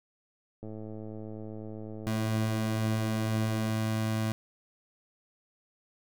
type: click train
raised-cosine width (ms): 2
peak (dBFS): -29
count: 332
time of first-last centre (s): 0.63-3.695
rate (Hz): 108
type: tone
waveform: 25% pulse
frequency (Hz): 110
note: A2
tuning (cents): 0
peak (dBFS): -24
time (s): 2.07-4.32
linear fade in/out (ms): 0
effects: none